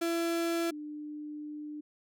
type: tone pair in turn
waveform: 35% pulse / sine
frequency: 335.8 / 299.2 Hz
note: E4 / D4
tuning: +32 / +32 cents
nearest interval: major second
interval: 200 cents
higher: first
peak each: -27 / -38 dBFS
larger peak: first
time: 0.01-0.71 / 0.71-1.81 s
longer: second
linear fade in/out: 10 ms
effects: none